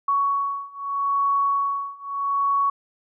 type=beating tone pair; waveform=sine; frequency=1117 / 1117.79 Hz; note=C#6 / C#6; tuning=+13 / +14 cents; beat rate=0.79 Hz; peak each=-24 / -23 dBFS; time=0.08-2.7 s; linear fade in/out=5 ms; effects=none